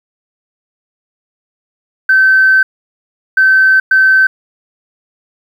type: tone bursts at uneven times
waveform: sine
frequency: 1540 Hz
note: G6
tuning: 31 cents flat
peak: -4 dBFS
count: 3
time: 2.09-2.63 / 3.37-3.8 / 3.91-4.27 s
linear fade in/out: 5 ms
effects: tanh soft clip ceiling 0 dBFS + 7-bit